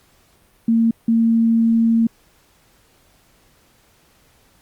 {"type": "tone bursts at uneven times", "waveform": "sine", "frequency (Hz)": 228.2, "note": "A#3", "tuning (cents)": -37, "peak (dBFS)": -12, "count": 2, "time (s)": [[0.68, 0.91], [1.08, 2.07]], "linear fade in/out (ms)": 5, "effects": ["pink hiss -56 dBFS RMS until 4.61 s", "Opus 48 kbps"]}